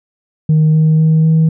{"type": "tone with pitch steps", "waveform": "sine", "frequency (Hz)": [155.56, 157, 158.46, 159.93], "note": ["D#3", "D#3", "D#3", "D#3"], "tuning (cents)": [0, 16, 32, 48], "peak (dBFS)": -5, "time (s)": [0.49, 1.49], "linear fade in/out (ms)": 5, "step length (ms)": 250, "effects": ["tanh soft clip ceiling -5 dBFS"]}